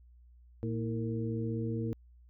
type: harmonic tone with a mistuned harmonic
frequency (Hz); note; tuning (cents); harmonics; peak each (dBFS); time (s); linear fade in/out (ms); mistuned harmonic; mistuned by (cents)
114.7; A#2; -28; 1 / 2 / 3 / 4; -34 / -37 / -39 / -40; 0.63-1.93; 0; 3; -98
effects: added 60 Hz sine -55 dBFS peak until 2.29 s